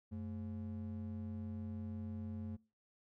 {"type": "ring-modulated tone", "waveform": "triangle", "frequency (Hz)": 155.56, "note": "D#3", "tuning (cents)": 0, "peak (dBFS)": -36, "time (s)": [0.11, 2.57], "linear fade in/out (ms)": 20, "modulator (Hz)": 63.1, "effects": ["noise-tail reverb RT60 0.4 s tail -26 dB re dry"]}